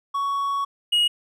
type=tone pair in turn; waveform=triangle; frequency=1117 / 2887 Hz; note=C#6 / F#7; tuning=+13 / -43 cents; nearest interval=octave + major third; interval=1644 cents; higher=second; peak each=-20 / -15 dBFS; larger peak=second; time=0.14-0.65 / 0.92-1.08 s; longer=first; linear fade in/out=10 ms; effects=none